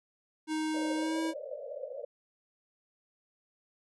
square tone with pitch glide, 312.1 to 323.3 Hz, D#4 to E4, +5 to -34 cents, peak -31 dBFS, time 0.47-1.34 s, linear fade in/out 50 ms, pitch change +61 cents, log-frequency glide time 0.94-1.2 s
white band-pass noise, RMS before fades -41 dBFS, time 0.74-2.05 s, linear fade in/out 5 ms, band 500 to 600 Hz, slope 96 dB/octave
effects resampled to 24000 Hz

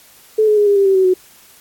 sine tone with pitch steps, 433.8 / 423.9 / 414.2 / 404.7 / 395.5 / 386.5 / 377.6 / 369 Hz, A4 / G#4 / G#4 / G#4 / G4 / G4 / F#4 / F#4, -25 / +35 / -5 / -45 / +15 / -24 / +35 / -5 cents, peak -9 dBFS, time 0.38-1.14 s, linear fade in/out 10 ms, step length 95 ms, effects white hiss -46 dBFS RMS until 1.6 s + AAC 64 kbps

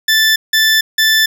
20% pulse tone bursts, 1760 Hz, A6, in tune, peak -4 dBFS, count 3, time 0.08-1.26 s, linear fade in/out 5 ms, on 280 ms, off 170 ms, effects none

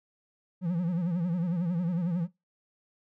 triangle tone with vibrato, 174 Hz, F3, 6 cents flat, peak -24 dBFS, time 0.61-2.28 s, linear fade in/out 50 ms, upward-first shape sine, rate 11 Hz, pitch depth 110 cents each way, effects noise-tail reverb RT60 0.2 s tail -19 dB re dry

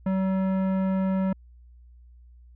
sine tone with tanh clipping, 190.1 Hz, F#3, 47 cents sharp, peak -24 dBFS, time 0.06-1.33 s, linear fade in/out 5 ms, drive 15 dB, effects added 60 Hz sine -48 dBFS peak until 2.55 s

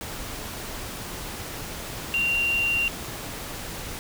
sine tone in noise, 2766 Hz, F7, 17 cents flat, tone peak -21 dBFS, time 2.14-2.88 s, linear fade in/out 0 ms, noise pink, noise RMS -35 dBFS, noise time 0.01-3.99 s, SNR +11 dB, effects none

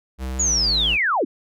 square tone with pitch glide, 64.8 to 56.74 Hz, C2 to A#1, -16 to -46 cents, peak -26 dBFS, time 0.18-0.98 s, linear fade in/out 50 ms, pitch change -230 cents, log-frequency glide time 0.42-0.66 s
sine linear sweep, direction down, 6930 to 217.4 Hz, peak -17 dBFS, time 0.39-1.25 s, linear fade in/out 10 ms
effects none

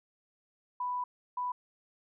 sine tone bursts at uneven times, 990 Hz, B5, 4 cents sharp, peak -31 dBFS, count 2, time 0.8-1.04 / 1.37-1.52 s, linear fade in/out 5 ms, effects none

